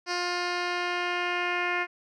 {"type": "tone with low-pass filter sweep", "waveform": "10% pulse", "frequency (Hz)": 353.9, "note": "F4", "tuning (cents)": 23, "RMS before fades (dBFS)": -29, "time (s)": [0.06, 1.87], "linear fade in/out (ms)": 50, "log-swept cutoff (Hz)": [4900, 2300], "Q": 2.7, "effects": []}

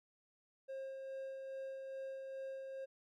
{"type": "tone with tremolo", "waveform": "triangle", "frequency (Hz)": 535, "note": "C5", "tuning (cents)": 38, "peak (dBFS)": -40, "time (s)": [0.68, 2.86], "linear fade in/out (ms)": 20, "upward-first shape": "sine", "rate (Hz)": 2.4, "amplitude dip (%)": 30, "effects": []}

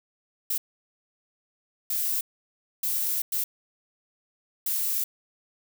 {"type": "noise bursts at uneven times", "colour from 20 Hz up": "violet", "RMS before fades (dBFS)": -27, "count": 5, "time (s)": [[0.5, 0.58], [1.9, 2.21], [2.83, 3.22], [3.32, 3.44], [4.66, 5.04]], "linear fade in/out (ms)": 5, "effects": []}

